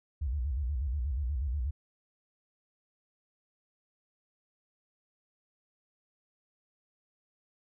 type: tone with vibrato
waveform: sine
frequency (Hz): 66.8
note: C2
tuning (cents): +36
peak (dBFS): -29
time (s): 0.21-1.71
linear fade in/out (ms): 10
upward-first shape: square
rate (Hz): 8.3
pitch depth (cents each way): 180
effects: none